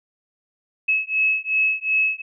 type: beating tone pair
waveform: sine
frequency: 2580 / 2582.7 Hz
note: E7 / E7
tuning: -38 / -36 cents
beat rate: 2.7 Hz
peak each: -21 dBFS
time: 0.88-2.22 s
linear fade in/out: 10 ms
effects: none